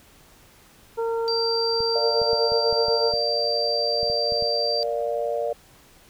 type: harmonic tone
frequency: 458.1 Hz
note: A#4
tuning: 30 cents flat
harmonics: 1 / 2 / 3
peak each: -23 / -31 / -38 dBFS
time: 0.97-3.13 s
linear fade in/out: 20 ms
type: tone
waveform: sine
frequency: 4699 Hz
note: D8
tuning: in tune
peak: -24 dBFS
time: 1.28-4.83 s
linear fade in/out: 0 ms
type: clicks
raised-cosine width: 5 ms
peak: -26 dBFS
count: 11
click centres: 1.805 / 2.217 / 2.332 / 2.52 / 2.727 / 2.884 / 3.138 / 4.031 / 4.1 / 4.322 / 4.424 s
type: chord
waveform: sine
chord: Bb major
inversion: none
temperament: equal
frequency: 466.2 / 587.3 / 698.5 Hz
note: Bb4 / D5 / F5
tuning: 0 / 0 / 0 cents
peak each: -27 / -26 / -30 dBFS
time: 1.95-5.53 s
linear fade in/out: 5 ms
effects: pink hiss -53 dBFS RMS until 6.09 s